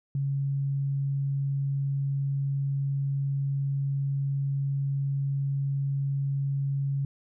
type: tone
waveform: sine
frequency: 138.59 Hz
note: C#3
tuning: in tune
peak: -25 dBFS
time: 0.15-7.05 s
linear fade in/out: 2 ms
effects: none